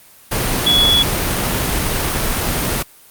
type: tone in noise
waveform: sine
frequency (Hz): 3384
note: G#7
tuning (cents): +32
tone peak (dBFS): -10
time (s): 0.66-1.03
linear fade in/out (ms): 10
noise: pink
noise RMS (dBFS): -18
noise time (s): 0.31-2.83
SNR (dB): +5
effects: white hiss -45 dBFS RMS until 3.1 s + Opus 32 kbps